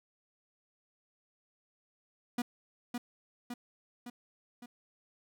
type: tone with echo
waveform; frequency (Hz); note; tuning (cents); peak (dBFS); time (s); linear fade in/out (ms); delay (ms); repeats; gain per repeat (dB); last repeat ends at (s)
45% pulse; 242.4; B3; -32; -30; 2.38-2.42; 5; 560; 4; -4; 4.66
effects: none